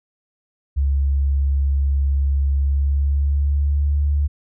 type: tone with pitch glide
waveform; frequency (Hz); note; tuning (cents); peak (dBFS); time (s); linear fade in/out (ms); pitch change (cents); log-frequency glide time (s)
sine; 69.3 to 72.33; C#2 to D2; 0 to -26; -15; 0.76-4.28; 20; +74; 2.56-4
effects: none